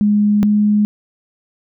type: tone pair in turn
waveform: sine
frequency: 207.7 / 208.9 Hz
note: G#3 / G#3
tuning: 0 / +10 cents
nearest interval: unison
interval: 10 cents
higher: second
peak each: -10 dBFS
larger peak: neither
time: 0.01-0.43 / 0.43-0.85 s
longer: neither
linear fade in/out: 0 ms
effects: none